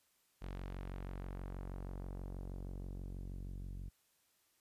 sawtooth tone with low-pass filter sweep, 46.25 Hz, F#1, in tune, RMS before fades -45 dBFS, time 0.41-3.9 s, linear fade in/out 20 ms, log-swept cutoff 4200 to 180 Hz, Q 0.71, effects white hiss -75 dBFS RMS until 4.6 s + resampled to 32000 Hz

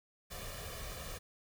pink noise with comb filter, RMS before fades -44 dBFS, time 0.3-1.19 s, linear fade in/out 20 ms, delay 1.7 ms, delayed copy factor +0.65, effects none

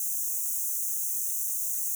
white high-pass noise, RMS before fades -30 dBFS, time 0-1.95 s, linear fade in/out 2 ms, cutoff 6000 Hz, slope 96 dB/octave, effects none

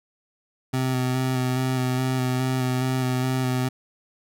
25% pulse tone with vibrato, 128.6 Hz, C3, 30 cents flat, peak -18 dBFS, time 0.73-3.69 s, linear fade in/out 10 ms, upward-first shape square, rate 2.4 Hz, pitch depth 16 cents each way, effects none

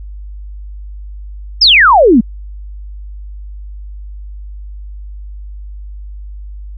sine exponential sweep, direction down, 5490 to 202.9 Hz, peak -3 dBFS, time 1.61-2.21 s, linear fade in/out 10 ms, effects added 50 Hz sine -25 dBFS peak until 6.77 s

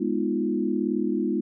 sine chord, F half-diminished seventh, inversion first, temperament equal, 207.7 / 246.9 / 311.1 / 349.2 Hz, Ab3 / Cb4 / Eb4 / F4, 0 / 0 / 0 / 0 cents, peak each -28 dBFS, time 0-1.41 s, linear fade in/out 10 ms, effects none

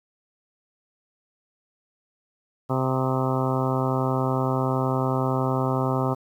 harmonic tone with a mistuned harmonic, 130.81 Hz, C3, in tune, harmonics 1 / 2 / 3 / 4 / 5 / 6 / 7 / 8 / 9 / 10, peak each -25 / -28 / -30 / -31 / -32 / -33 / -33 / -34 / -35 / -35 dBFS, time 2.69-6.15 s, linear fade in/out 20 ms, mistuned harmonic 10, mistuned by -40 cents, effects 9-bit

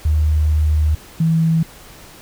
sine tone pair in turn, 76.7 / 162.52 Hz, D#2 / E3, -24 / -24 cents, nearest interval octave + minor second, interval 1300 cents, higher second, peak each -12 dBFS, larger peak neither, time 0.05-0.95 / 1.2-1.63 s, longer first, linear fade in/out 5 ms, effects pink hiss -41 dBFS RMS until 2.21 s

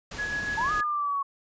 pink noise, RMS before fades -38 dBFS, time 0.11-0.81 s, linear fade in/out 5 ms
sine tone with tremolo, 1680 Hz, G#6, 19 cents sharp, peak -27 dBFS, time 0.18-0.84 s, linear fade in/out 20 ms, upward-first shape square, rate 6.9 Hz, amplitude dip 30%
sine linear two-way sweep, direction up then down, 855 to 1244.5 to 1107 Hz, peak -25 dBFS, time 0.57-1.23 s, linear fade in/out 10 ms, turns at 0.72 s
effects resampled to 16000 Hz

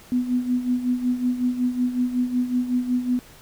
sine tone with tremolo, 248.5 Hz, B3, 11 cents sharp, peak -17 dBFS, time 0.12-3.19 s, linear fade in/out 0 ms, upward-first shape sine, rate 5.4 Hz, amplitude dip 70%, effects pink hiss -48 dBFS RMS until 3.41 s

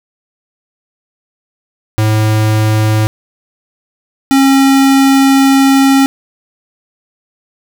square tone pair in turn, 108.3 / 271.3 Hz, A2 / C#4, -27 / -37 cents, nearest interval octave + major third, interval 1590 cents, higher second, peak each -9 / -6 dBFS, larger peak second, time 1.98-3.07 / 4.31-6.06 s, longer second, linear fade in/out 0 ms, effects none

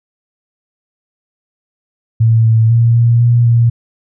sine tone with pitch steps, 113.3 / 112.2 / 116.5 / 117.6 / 119.4 / 117.4 Hz, A#2 / A2 / A#2 / A#2 / A#2 / A#2, -49 / +34 / -1 / +16 / +42 / +13 cents, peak -6 dBFS, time 2.2-3.7 s, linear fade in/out 10 ms, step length 250 ms, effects none

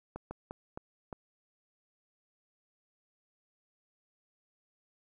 slowing click train, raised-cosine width 1 ms, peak -26 dBFS, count 5, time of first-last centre 0.16-1.128 s, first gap 150 ms, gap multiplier 1.33, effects 11-bit

